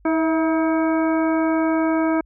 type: harmonic tone with a mistuned harmonic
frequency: 319.6 Hz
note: D#4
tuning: 47 cents sharp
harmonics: 1 / 2 / 3 / 4 / 5 / 7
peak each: -18 / -24 / -28 / -30 / -32 / -35 dBFS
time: 0.05-2.21 s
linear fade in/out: 5 ms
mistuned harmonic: 2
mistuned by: +34 cents
effects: added 50 Hz sine -50 dBFS peak until 2.25 s